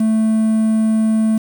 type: tone with quantisation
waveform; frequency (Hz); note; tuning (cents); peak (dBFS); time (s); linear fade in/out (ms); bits
triangle; 220; A3; 0; -10; 0-1.38; 5; 6
effects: none